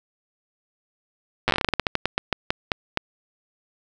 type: slowing click train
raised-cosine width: 0.3 ms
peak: -4 dBFS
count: 21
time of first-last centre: 1.48-2.974 s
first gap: 8 ms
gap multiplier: 1.2
effects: none